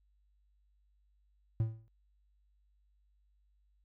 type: tone with exponential decay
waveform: triangle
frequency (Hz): 111.5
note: A2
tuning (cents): +23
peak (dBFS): -23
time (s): 1.6-1.88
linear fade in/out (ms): 0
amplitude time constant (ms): 60
effects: added 50 Hz sine -68 dBFS peak until 3.84 s